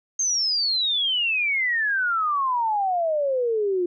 sine exponential sweep, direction down, 6440 to 346.4 Hz, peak -20 dBFS, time 0.19-3.86 s, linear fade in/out 5 ms, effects none

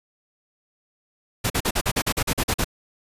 pink noise bursts, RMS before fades -22 dBFS, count 12, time 1.44-2.645 s, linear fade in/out 10 ms, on 61 ms, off 43 ms, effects resampled to 32000 Hz

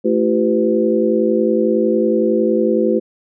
sine tone cluster, 220.2 / 336.3 / 387.2 / 504 Hz, A3 / E4 / G4 / B4, +2 / +35 / -21 / +35 cents, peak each -18 dBFS, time 0.04-3 s, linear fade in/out 20 ms, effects none

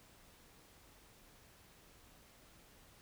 silence, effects pink hiss -63 dBFS RMS until 3.01 s

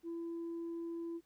sine tone, 335.8 Hz, E4, 32 cents sharp, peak -37 dBFS, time 0.03-1.21 s, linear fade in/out 50 ms, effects tanh soft clip ceiling -37 dBFS + pink hiss -75 dBFS RMS until 1.25 s

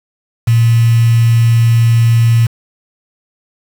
sine tone with quantisation, 115.8 Hz, A#2, 11 cents flat, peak -6 dBFS, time 0.47-2.47 s, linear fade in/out 10 ms, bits 4, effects none

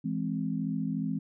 sine chord, E augmented, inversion none, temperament equal, 164.81 / 207.7 / 261.6 Hz, E3 / G#3 / B#3, 0 / 0 / 0 cents, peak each -33 dBFS, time 0.04-1.19 s, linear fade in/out 10 ms, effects none

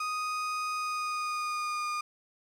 35% pulse tone with pitch glide, 1244.5 to 1217.5 Hz, D#6 to D#6, 0 to -38 cents, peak -29 dBFS, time 0-2.01 s, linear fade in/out 5 ms, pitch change -38 cents, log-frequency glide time 0.74-1.88 s, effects low-pass 8000 Hz 12 dB/octave + 10-bit

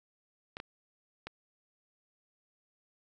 clicks, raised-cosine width 0.3 ms, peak -24 dBFS, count 3, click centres 0.569 / 0.601 / 1.27 s, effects none

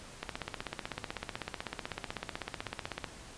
click train, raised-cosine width 0.3 ms, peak -19 dBFS, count 46, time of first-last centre 0.23-3.042 s, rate 16 Hz, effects pink hiss -50 dBFS RMS until 3.37 s + resampled to 22050 Hz

